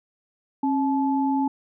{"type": "tone pair together", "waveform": "sine", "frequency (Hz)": [270.9, 862.3], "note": ["C#4", "A5"], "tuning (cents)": [-40, -35], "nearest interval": "octave + minor sixth", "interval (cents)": 2005, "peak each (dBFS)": [-21, -25], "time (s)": [0.63, 1.48], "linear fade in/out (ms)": 5, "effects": []}